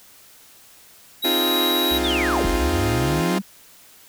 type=tone; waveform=square; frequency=3844 Hz; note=B7; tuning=48 cents flat; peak=-21 dBFS; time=1.22-1.99 s; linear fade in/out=20 ms
type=chord; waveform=sawtooth; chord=F minor seventh; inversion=second; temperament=equal; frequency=261.6 / 311.1 / 349.2 / 415.3 Hz; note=C4 / Eb4 / F4 / Ab4; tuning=0 / 0 / 0 / 0 cents; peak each=-23 / -23 / -20 / -26 dBFS; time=1.24-3.39 s; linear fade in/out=10 ms
type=tone with pitch glide; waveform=square; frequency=66.6 to 67.76 Hz; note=C2 to C#2; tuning=+31 to -39 cents; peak=-29 dBFS; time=1.91-3.21 s; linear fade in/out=5 ms; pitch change=+30 cents; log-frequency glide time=2.37-2.57 s
type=linear two-way sweep; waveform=sine; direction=down then up; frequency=3800 to 35.91 to 198.8 Hz; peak=-22 dBFS; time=2.03-3.42 s; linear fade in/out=20 ms; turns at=2.46 s
effects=white hiss -49 dBFS RMS until 4.08 s